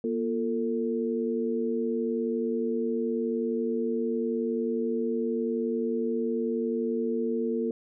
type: tone cluster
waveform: sine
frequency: 237.3 / 348.5 / 447.6 Hz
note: A#3 / F4 / A4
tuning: +31 / -4 / +30 cents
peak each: -29 / -33 / -29 dBFS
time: 0.04-7.71 s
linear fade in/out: 2 ms
effects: none